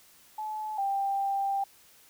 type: tone pair in turn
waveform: sine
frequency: 860 / 789.5 Hz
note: A5 / G5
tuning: -40 / +12 cents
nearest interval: minor second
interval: 148 cents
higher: first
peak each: -32 / -26 dBFS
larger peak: second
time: 0.38-0.78 / 0.78-1.64 s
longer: second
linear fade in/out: 5 ms
effects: white hiss -58 dBFS RMS until 2.09 s

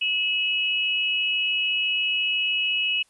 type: tone pair together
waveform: sine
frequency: 2587 / 2921 Hz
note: E7 / F#7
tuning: -33 / -23 cents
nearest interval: major second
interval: 210 cents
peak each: -24 dBFS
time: 0.01-3.03 s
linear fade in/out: 10 ms
effects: white hiss -63 dBFS RMS until 3.09 s + resampled to 24000 Hz

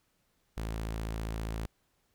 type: tone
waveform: sawtooth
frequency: 55 Hz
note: A1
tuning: in tune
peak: -30 dBFS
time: 0.57-1.66 s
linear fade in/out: 0 ms
effects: pink hiss -74 dBFS RMS until 2.14 s

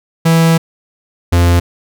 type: tone pair in turn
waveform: 45% pulse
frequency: 164.4 / 86.69 Hz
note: E3 / F2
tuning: -4 / -12 cents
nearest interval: major seventh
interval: 1108 cents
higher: first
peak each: -7 dBFS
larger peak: neither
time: 0.25-0.58 / 1.32-1.6 s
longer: first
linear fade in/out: 10 ms
effects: none

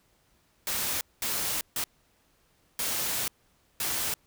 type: noise bursts at uneven times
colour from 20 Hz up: white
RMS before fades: -30 dBFS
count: 5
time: 0.67-1.01 / 1.22-1.61 / 1.76-1.84 / 2.79-3.28 / 3.8-4.14 s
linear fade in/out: 2 ms
effects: pink hiss -67 dBFS RMS until 4.26 s

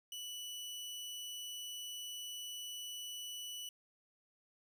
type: tone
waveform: sawtooth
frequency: 2960 Hz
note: F#7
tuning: in tune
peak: -40 dBFS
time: 0.12-3.69 s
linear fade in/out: 2 ms
effects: 12-bit

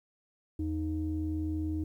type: tone pair together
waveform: sine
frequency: 82.41 / 311.1 Hz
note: E2 / D#4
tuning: 0 / 0 cents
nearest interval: octave + major seventh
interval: 2300 cents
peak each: -32 / -32 dBFS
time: 0.59-1.84 s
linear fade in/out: 5 ms
effects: tanh soft clip ceiling -23 dBFS + 11-bit

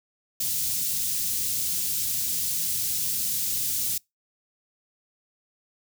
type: band-stop noise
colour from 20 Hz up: white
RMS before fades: -27 dBFS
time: 0.4-3.98 s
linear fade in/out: 5 ms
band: 160 to 4800 Hz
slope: 12 dB/octave
effects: noise-tail reverb RT60 0.2 s tail -26 dB re dry + high-pass 80 Hz 12 dB/octave

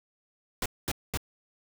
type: noise bursts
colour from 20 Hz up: pink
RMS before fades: -30 dBFS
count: 3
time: 0.62-1.174 s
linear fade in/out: 2 ms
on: 38 ms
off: 220 ms
effects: none

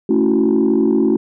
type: chord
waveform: sine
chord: F# minor seventh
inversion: first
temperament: equal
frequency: 220 / 277.2 / 329.6 / 370 Hz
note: A3 / C#4 / E4 / F#4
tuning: 0 / 0 / 0 / 0 cents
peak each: -16 dBFS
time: 0.09-1.17 s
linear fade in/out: 5 ms
effects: tanh soft clip ceiling -6 dBFS

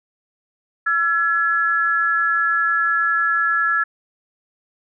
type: tone pair together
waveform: sine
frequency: 1347 / 1697.1 Hz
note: E6 / G#6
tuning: +37 / +37 cents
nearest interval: major third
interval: 400 cents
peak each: -19 / -18 dBFS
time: 0.86-3.84 s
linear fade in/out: 10 ms
effects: none

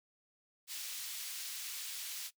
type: high-pass noise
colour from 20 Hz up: pink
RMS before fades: -43 dBFS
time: 0.67-2.31 s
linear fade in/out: 50 ms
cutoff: 3200 Hz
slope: 12 dB/octave
effects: noise-tail reverb RT60 0.1 s tail -20 dB re dry

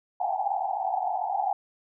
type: band-pass noise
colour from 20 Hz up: pink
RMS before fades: -28 dBFS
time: 0.2-1.53 s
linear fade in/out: 5 ms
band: 730 to 840 Hz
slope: 96 dB/octave
effects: none

